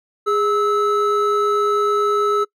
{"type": "tone pair together", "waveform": "triangle", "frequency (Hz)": [412.1, 1303], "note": ["G#4", "E6"], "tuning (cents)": [-13, -20], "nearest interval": "octave + minor sixth", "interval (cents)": 1993, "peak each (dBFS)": -16, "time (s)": [0.26, 2.45], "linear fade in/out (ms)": 20, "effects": ["noise-tail reverb RT60 0.1 s tail -24 dB re dry"]}